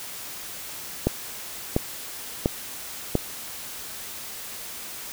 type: click train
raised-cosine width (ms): 2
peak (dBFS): -6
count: 4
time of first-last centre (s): 1.07-3.153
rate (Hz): 1.44
effects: white hiss -37 dBFS RMS until 5.12 s